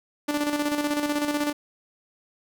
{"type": "tone with tremolo", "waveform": "sawtooth", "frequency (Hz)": 293.7, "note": "D4", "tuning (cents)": 0, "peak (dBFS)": -18, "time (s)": [0.28, 1.53], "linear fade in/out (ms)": 10, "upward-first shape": "square", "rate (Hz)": 16, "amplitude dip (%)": 50, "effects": []}